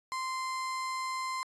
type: tone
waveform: 35% pulse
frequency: 1041 Hz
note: C6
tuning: 9 cents flat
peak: -31 dBFS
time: 0.12-1.43 s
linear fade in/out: 0 ms
effects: resampled to 22050 Hz